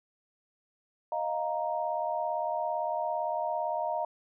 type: chord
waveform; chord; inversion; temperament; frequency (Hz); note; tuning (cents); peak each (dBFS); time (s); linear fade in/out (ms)
sine; Eb suspended second; none; just; 622.3 / 700 / 933.4; Eb5 / F5 / Bb5; 0 / +4 / +2; -33; 1.12-4.05; 2
effects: none